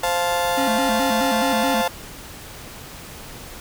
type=chord; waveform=35% pulse; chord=F major; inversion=second; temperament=just; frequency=523.8 / 698.5 / 873.1 Hz; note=C5 / F5 / A5; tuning=+2 / 0 / -14 cents; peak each=-22 dBFS; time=0.03-1.88 s; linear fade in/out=5 ms
type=tone with vibrato; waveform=square; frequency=245.3 Hz; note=B3; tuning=12 cents flat; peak=-23 dBFS; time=0.57-1.82 s; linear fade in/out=10 ms; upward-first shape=square; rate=4.7 Hz; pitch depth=180 cents each way
effects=pink hiss -38 dBFS RMS until 3.6 s